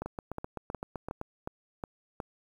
two click trains, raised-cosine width 1 ms, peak -22 / -21 dBFS, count 10 / 7, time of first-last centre 0.06-1.214 / 0.02-2.202 s, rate 7.8 / 2.75 Hz, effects 9-bit

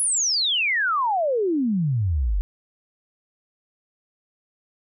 sine exponential sweep, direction down, 10760 to 43.12 Hz, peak -19 dBFS, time 0-2.41 s, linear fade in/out 0 ms, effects none

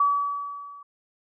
sine tone with level ramp, 1143 Hz, D6, 47 cents flat, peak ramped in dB -16 to -42 dBFS, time 0-0.83 s, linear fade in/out 5 ms, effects none

